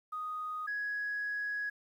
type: tone pair in turn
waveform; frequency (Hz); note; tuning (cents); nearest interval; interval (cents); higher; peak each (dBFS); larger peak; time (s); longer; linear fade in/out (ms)
sine; 1244.5 / 1669.4; D#6 / G#6; 0 / +9; perfect fourth; 509; second; -35 / -32; second; 0.12-0.67 / 0.67-1.7; second; 10
effects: tanh soft clip ceiling -29 dBFS + 11-bit